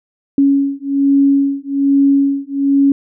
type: beating tone pair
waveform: sine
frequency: 277.2 / 278.4 Hz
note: C#4 / C#4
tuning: 0 / +8 cents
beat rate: 1.2 Hz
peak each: -13 dBFS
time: 0.38-2.92 s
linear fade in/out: 2 ms
effects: none